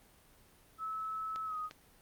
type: tone with pitch glide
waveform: sine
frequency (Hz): 1300 to 1248.5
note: E6 to D#6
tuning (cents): -24 to +6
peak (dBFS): -36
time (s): 0.78-1.7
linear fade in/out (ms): 50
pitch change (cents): -70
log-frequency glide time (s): 1.45-1.57
type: clicks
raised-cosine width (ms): 0.2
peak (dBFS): -29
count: 2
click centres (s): 1.36 / 1.711
effects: pink hiss -63 dBFS RMS until 2.01 s + Opus 32 kbps